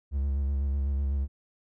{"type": "tone with vibrato", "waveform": "triangle", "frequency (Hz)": 69.3, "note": "C#2", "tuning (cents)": 0, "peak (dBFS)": -23, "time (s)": [0.11, 1.28], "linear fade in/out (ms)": 50, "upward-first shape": "square", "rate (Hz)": 8, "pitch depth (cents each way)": 34, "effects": []}